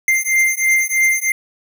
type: beating tone pair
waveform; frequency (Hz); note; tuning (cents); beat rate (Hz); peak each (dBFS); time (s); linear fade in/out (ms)
square; 2093 / 2096.1; C7 / C7; 0 / +3; 3.1; -17; 0.08-1.32; 2
effects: none